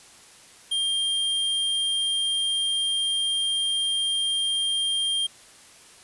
square tone, 3198 Hz, G7, 34 cents sharp, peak -23 dBFS, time 0.71-5.27 s, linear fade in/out 10 ms, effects white hiss -50 dBFS RMS until 6.03 s + resampled to 24000 Hz

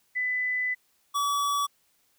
sine / square tone pair in turn, 2000 / 1142.1 Hz, B6 / D6, +21 / -49 cents, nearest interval minor seventh, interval 970 cents, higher first, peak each -25 dBFS, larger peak neither, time 0.15-0.75 / 1.14-1.67 s, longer first, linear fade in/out 20 ms, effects white hiss -68 dBFS RMS until 2.18 s

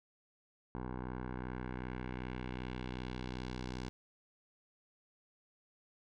10% pulse tone with low-pass filter sweep, 62.6 Hz, B1, 24 cents sharp, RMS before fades -42 dBFS, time 0.75-3.89 s, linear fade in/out 0 ms, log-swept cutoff 1100 to 5500 Hz, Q 1.4, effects none

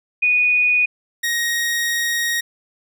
sine / sawtooth tone pair in turn, 2471 / 1877.5 Hz, D#7 / A#6, -13 / +12 cents, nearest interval perfect fourth, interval 475 cents, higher first, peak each -13 / -15 dBFS, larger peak first, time 0.22-0.86 / 1.23-2.41 s, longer second, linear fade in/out 10 ms, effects none

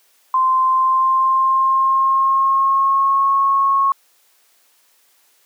sine tone with pitch glide, 1041 to 1095.3 Hz, C6 to C#6, -9 to -21 cents, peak -12 dBFS, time 0.34-3.92 s, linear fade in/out 2 ms, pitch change +88 cents, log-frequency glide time 0.63-3.31 s, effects white hiss -57 dBFS RMS until 5.45 s + high-pass 400 Hz 12 dB/octave

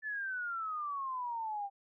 sine exponential sweep, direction down, 1760 to 786 Hz, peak -35 dBFS, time 0.02-1.7 s, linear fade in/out 50 ms, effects none

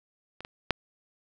clicks, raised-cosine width 0.3 ms, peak -25 / -23 / -7 dBFS, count 3, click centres 0.406 / 0.449 / 0.707 s, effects none

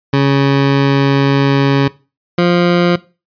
20% pulse tone pair in turn, 138.59 / 174.94 Hz, C#3 / F3, 0 / +3 cents, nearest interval major third, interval 403 cents, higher second, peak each -4 dBFS, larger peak neither, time 0.13-1.88 / 2.38-2.96 s, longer first, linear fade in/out 5 ms, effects noise-tail reverb RT60 0.3 s tail -19 dB re dry + resampled to 11025 Hz

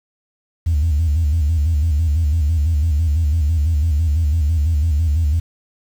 sine tone with vibrato, 77.78 Hz, D#2, in tune, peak -12 dBFS, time 0.66-5.4 s, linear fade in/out 10 ms, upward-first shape square, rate 6 Hz, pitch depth 110 cents each way, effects tanh soft clip ceiling -10 dBFS + 7-bit

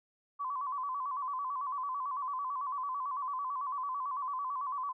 sine tone with vibrato, 1081 Hz, C#6, 44 cents flat, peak -33 dBFS, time 0.39-4.93 s, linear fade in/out 20 ms, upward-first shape square, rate 9 Hz, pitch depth 91 cents each way, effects none

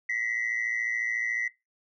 sine tone pair together, 1925 / 2039 Hz, B6 / C7, -45 / -45 cents, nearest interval minor second, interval 100 cents, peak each -28 dBFS, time 0.09-1.48 s, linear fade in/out 5 ms, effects noise-tail reverb RT60 0.2 s tail -20 dB re dry + tanh soft clip ceiling -22 dBFS

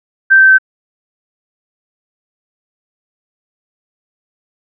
sine tone with pitch steps, 1562 / 1552.1 / 1542.3 Hz, G6 / G6 / G6, -7 / -18 / -29 cents, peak -3 dBFS, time 0.3-0.585 s, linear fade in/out 20 ms, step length 95 ms, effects none

